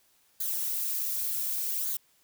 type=noise with flanger; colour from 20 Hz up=violet; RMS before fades=-31 dBFS; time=0.4-1.97 s; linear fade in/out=5 ms; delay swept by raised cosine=0.36 to 4.86 ms; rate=0.67 Hz; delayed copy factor=-0.6; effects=white hiss -66 dBFS RMS until 2.23 s